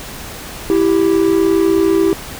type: tone pair together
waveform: triangle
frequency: 330.8 / 390.9 Hz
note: E4 / G4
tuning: +6 / -5 cents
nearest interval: minor third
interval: 289 cents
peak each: -11 dBFS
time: 0.7-2.13 s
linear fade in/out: 0 ms
effects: pink hiss -30 dBFS RMS until 2.39 s